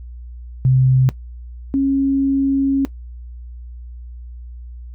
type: tone pair in turn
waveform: sine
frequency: 130 / 273.2 Hz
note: C3 / C#4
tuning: -11 / -25 cents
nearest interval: octave + minor second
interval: 1286 cents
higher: second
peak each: -10 / -13 dBFS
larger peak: first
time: 0.65-1.09 / 1.74-2.85 s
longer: second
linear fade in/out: 0 ms
effects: noise-tail reverb RT60 0.1 s tail -17 dB re dry + added 60 Hz sine -31 dBFS peak until 4.94 s